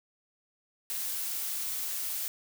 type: noise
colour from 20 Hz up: blue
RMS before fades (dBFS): -34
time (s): 0.9-2.28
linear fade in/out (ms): 0
effects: none